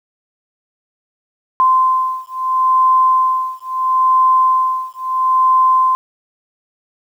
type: beating tone pair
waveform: sine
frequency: 1036 / 1036.75 Hz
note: C6 / C6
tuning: -17 / -16 cents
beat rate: 0.75 Hz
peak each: -14 dBFS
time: 1.6-5.95 s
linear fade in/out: 0 ms
effects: 8-bit